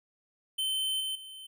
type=tone with level steps; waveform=square; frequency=3079 Hz; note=G7; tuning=32 cents flat; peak=-29 / -32 / -44 dBFS; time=0.58-1.47 s; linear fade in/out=10 ms; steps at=1 / 1.15 s; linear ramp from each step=5 ms; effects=none